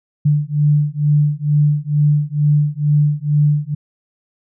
sine beating tone pair, 146.83 / 149.03 Hz, D3 / D3, 0 / +26 cents, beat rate 2.2 Hz, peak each -15 dBFS, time 0.25-3.75 s, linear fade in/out 10 ms, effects none

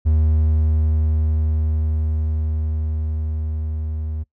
triangle tone with level ramp, 77.78 Hz, D#2, in tune, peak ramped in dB -11 to -21 dBFS, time 0.05-4.24 s, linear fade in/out 20 ms, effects noise-tail reverb RT60 0.1 s tail -21 dB re dry

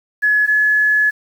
sine tone pair in turn, 1698 / 1705.2 Hz, G#6 / G#6, +38 / +45 cents, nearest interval unison, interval 7 cents, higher second, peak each -11 dBFS, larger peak neither, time 0.22-0.47 / 0.47-1.11 s, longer second, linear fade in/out 20 ms, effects 7-bit

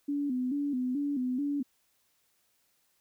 sine tone with vibrato, 268.9 Hz, C4, 47 cents sharp, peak -28 dBFS, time 0.08-1.63 s, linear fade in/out 10 ms, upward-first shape square, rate 2.3 Hz, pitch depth 110 cents each way, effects white hiss -72 dBFS RMS until 3 s

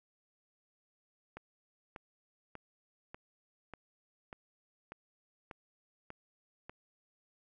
click train, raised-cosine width 0.5 ms, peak -30 dBFS, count 10, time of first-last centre 1.37-6.695 s, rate 1.69 Hz, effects none

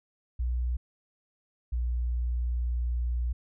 sine tone pair in turn, 61 / 60.16 Hz, B1 / B1, -21 / -45 cents, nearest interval unison, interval 24 cents, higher first, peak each -25 / -25 dBFS, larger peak neither, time 0.39-0.77 / 1.72-3.33 s, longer second, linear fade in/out 10 ms, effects tanh soft clip ceiling -22 dBFS

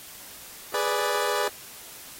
20% pulse chord, G# diminished, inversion none, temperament equal, 415.3 / 493.9 / 587.3 Hz, G#4 / B4 / D5, 0 / 0 / 0 cents, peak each -23 / -24 / -24 dBFS, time 0.74-1.48 s, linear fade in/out 2 ms, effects white hiss -44 dBFS RMS until 2.19 s + AAC 48 kbps

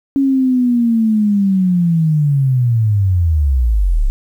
sine linear sweep, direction down, 277.2 to 31.26 Hz, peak -10 dBFS, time 0.16-4.1 s, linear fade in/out 0 ms, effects 8-bit

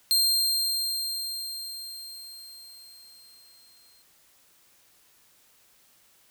sawtooth tone with exponential decay, 4186 Hz, C8, in tune, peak -16 dBFS, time 0.11-4.02 s, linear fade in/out 0 ms, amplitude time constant 850 ms, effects white hiss -61 dBFS RMS until 6.3 s

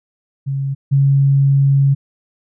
sine tone pair in turn, 137.2 / 138.31 Hz, C#3 / C#3, -17 / -4 cents, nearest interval unison, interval 13 cents, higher second, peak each -17 / -9 dBFS, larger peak second, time 0.46-0.75 / 0.91-1.95 s, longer second, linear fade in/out 20 ms, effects none

